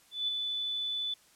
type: tone with ADSR envelope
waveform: sine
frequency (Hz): 3486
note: A7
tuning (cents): -17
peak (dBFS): -27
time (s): 0.11-1.14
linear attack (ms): 170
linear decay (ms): 11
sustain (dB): -4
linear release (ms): 4
effects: white hiss -62 dBFS RMS until 1.35 s + low-pass 11000 Hz 12 dB/octave